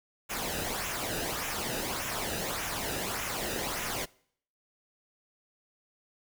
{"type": "noise with flanger", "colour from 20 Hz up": "pink", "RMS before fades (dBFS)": -34, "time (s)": [0.29, 4.06], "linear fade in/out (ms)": 20, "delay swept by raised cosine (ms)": [0.22, 0.93], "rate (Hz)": 1.7, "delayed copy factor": -0.6, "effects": ["noise-tail reverb RT60 0.6 s tail -23 dB re dry"]}